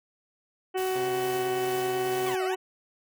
harmonic tone, 374.3 Hz, F#4, 20 cents sharp, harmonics 1 / 2 / 3 / 4 / 5 / 6 / 7 / 8, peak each -27 / -32 / -42 / -43 / -44 / -48 / -46 / -44 dBFS, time 0.74-2.56 s, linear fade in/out 20 ms
white noise with tremolo, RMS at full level -40 dBFS, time 0.77-2.36 s, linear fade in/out 10 ms, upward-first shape sine, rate 2.3 Hz, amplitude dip 30%
10% pulse tone with vibrato, 130.81 Hz, C3, in tune, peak -29 dBFS, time 0.95-2.35 s, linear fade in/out 5 ms, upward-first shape triangle, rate 10 Hz, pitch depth 53 cents each way
20% pulse exponential two-way sweep, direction down then up, 1200 to 600 to 993 Hz, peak -30 dBFS, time 2.26-2.55 s, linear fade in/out 5 ms, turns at 2.44 s
effects none

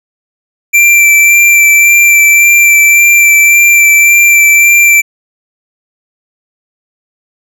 square tone with vibrato, 2349 Hz, D7, in tune, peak -3 dBFS, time 0.73-5.02 s, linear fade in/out 20 ms, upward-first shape sine, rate 1.8 Hz, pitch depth 14 cents each way, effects none

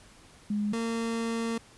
sine / 30% pulse tone pair in turn, 207.7 / 229 Hz, G#3 / A#3, 0 / -31 cents, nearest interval major second, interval 169 cents, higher second, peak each -26 / -26 dBFS, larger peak neither, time 0.5-0.73 / 0.73-1.58 s, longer second, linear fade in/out 5 ms, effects pink hiss -55 dBFS RMS until 1.77 s + resampled to 24000 Hz

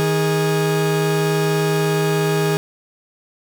40% pulse tone pair together, 157.4 / 411.6 Hz, D#3 / G#4, +20 / -16 cents, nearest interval octave + perfect fourth, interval 1664 cents, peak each -18 dBFS, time 0-2.57 s, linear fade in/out 0 ms, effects none

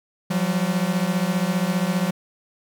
45% pulse beating tone pair, 174.61 / 189.61 Hz, F3 / F#3, 0 / +43 cents, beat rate 15 Hz, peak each -23 dBFS, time 0.3-2.11 s, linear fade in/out 10 ms, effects none

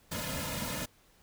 pink noise with comb filter, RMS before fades -36 dBFS, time 0.11-0.86 s, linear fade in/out 10 ms, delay 2.6 ms, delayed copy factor -0.85, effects pink hiss -64 dBFS RMS until 1.22 s

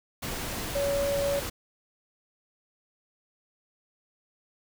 sine tone in noise, 563 Hz, C#5, 27 cents sharp, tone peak -25 dBFS, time 0.75-1.4 s, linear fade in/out 10 ms, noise pink, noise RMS -34 dBFS, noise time 0.22-1.5 s, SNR +6 dB, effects none

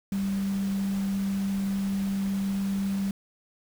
sine tone in noise, 196 Hz, G3, in tune, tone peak -25 dBFS, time 0.12-3.11 s, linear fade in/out 2 ms, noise pink, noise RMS -43 dBFS, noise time 0.12-3.11 s, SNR +15 dB, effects none

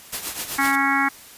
white noise with tremolo, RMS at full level -26 dBFS, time 0.12-0.76 s, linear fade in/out 10 ms, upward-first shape triangle, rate 7.9 Hz, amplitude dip 75%
harmonic tone, 275.5 Hz, C#4, 11 cents flat, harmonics 1 / 3 / 4 / 5 / 6 / 7 / 8, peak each -25 / -25 / -25 / -25 / -25 / -25 / -25 dBFS, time 0.58-1.09 s, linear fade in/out 10 ms
effects white hiss -44 dBFS RMS until 1.37 s + resampled to 32000 Hz

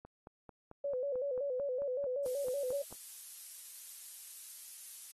click train, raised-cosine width 1 ms, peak -36 dBFS, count 14, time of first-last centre 0.05-2.926 s, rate 4.52 Hz
sine tone with vibrato, 534 Hz, C5, 35 cents sharp, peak -33 dBFS, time 0.84-2.82 s, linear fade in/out 5 ms, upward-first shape square, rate 5.3 Hz, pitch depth 99 cents each way
violet noise, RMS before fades -45 dBFS, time 2.25-5.12 s, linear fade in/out 10 ms
effects AAC 32 kbps

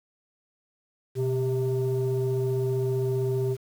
sine tone pair together, 125.75 / 392.6 Hz, B2 / G4, +32 / +3 cents, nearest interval octave + minor sixth, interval 1971 cents, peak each -24 dBFS, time 1.15-3.57 s, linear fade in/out 50 ms, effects tanh soft clip ceiling -20 dBFS + 8-bit

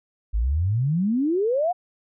sine exponential sweep, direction up, 49.57 to 744 Hz, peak -19 dBFS, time 0.33-1.73 s, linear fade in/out 20 ms, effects none

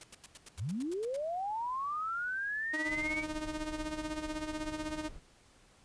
white noise bursts, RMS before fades -48 dBFS, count 11, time 0.01-1.165 s, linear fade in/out 2 ms, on 25 ms, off 88 ms
sine linear sweep, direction up, 63.5 to 2292 Hz, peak -33 dBFS, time 0.57-3.25 s, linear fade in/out 50 ms
sawtooth tone with tremolo, 308.1 Hz, D#4, 17 cents flat, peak -30 dBFS, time 2.73-5.09 s, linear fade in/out 10 ms, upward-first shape sine, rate 16 Hz, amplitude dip 65%
brown noise, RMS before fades -47 dBFS, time 2.85-5.21 s, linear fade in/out 50 ms
effects pink hiss -63 dBFS RMS until 5.84 s + resampled to 22050 Hz

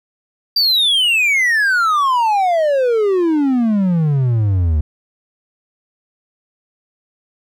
triangle exponential sweep, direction down, 4736 to 73.42 Hz, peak -10 dBFS, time 0.56-4.81 s, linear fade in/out 5 ms, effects none

